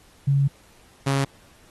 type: tone pair in turn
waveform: sine / sawtooth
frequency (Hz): 139.1 / 137.34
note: C#3 / C#3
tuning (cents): +6 / -16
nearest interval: unison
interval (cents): 22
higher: first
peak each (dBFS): -16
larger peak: neither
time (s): 0.27-0.48 / 1.06-1.25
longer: first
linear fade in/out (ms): 10
effects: pink hiss -55 dBFS RMS until 1.7 s + AAC 32 kbps